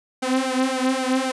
sawtooth tone with flanger, 260 Hz, C4, 11 cents flat, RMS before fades -22 dBFS, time 0.22-1.32 s, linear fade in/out 10 ms, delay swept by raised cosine 1.3 to 3.8 ms, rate 3.8 Hz, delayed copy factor +0.9, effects resampled to 24000 Hz

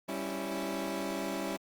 20% pulse chord, C# diminished, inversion second, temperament equal, 196 / 277.2 / 329.6 Hz, G3 / C#4 / E4, 0 / 0 / 0 cents, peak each -33 dBFS, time 0.08-1.57 s, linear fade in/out 10 ms, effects Opus 24 kbps

